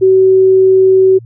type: tone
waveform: sine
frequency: 378.9 Hz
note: F#4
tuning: 41 cents sharp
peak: -4 dBFS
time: 0.01-1.19 s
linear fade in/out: 20 ms
effects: added 116 Hz sine -31 dBFS peak until 1.25 s